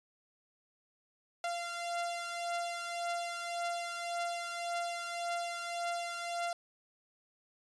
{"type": "beating tone pair", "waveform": "sawtooth", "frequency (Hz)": [690, 691.8], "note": ["F5", "F5"], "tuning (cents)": [-21, -17], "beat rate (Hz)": 1.8, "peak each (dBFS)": [-33, -37], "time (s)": [1.44, 6.53], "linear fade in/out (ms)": 2, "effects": ["resampled to 22050 Hz"]}